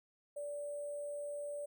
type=tone with sample-and-hold; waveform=sine; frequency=580 Hz; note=D5; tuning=22 cents flat; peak=-39 dBFS; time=0.36-1.66 s; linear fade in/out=10 ms; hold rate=8820 Hz; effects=none